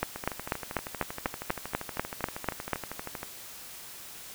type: two click trains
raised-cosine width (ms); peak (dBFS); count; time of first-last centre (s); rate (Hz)
0.5; -20 / -11; 40 / 12; 0.16-3.231 / 0.03-2.733; 12.7 / 4.07
effects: white hiss -45 dBFS RMS until 4.34 s